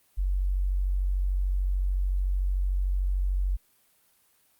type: tone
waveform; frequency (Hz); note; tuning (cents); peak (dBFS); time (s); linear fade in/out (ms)
sine; 46.75; F#1; +19; -23; 0.17-3.57; 20
effects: white hiss -65 dBFS RMS until 4.59 s + Opus 32 kbps